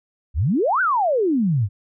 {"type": "exponential two-way sweep", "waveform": "sine", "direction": "up then down", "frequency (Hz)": [59.8, 1568, 91.5], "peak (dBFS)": -16, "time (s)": [0.34, 1.69], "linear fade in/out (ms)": 50, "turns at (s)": 0.81, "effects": []}